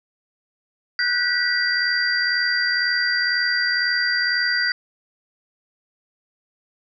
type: tone cluster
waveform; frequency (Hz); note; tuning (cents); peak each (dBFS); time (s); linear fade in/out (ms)
sine; 1475 / 1557 / 1942 / 4741; F#6 / G6 / B6 / D8; -6 / -12 / -30 / +16; -23 / -28 / -23 / -23; 0.99-4.72; 2
effects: none